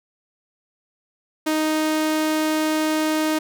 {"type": "tone", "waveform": "sawtooth", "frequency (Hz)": 311.1, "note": "D#4", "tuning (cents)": 0, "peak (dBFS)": -15, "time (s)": [1.46, 3.39], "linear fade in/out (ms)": 10, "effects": []}